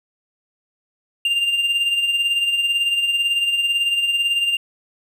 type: tone with tremolo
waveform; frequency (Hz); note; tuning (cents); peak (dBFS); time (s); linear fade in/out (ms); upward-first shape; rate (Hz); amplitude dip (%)
triangle; 2794; F7; 0; -13; 1.25-4.57; 2; sine; 18; 50
effects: none